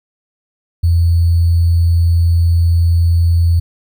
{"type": "tone with sample-and-hold", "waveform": "sine", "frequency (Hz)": 84.7, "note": "E2", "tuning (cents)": 48, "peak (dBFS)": -8, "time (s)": [0.83, 3.6], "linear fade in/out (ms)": 10, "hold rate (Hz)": 4410, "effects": []}